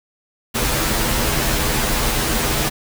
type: noise with comb filter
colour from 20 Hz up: pink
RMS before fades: -19 dBFS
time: 0.54-2.7 s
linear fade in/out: 20 ms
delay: 11 ms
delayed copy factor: -0.8
effects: none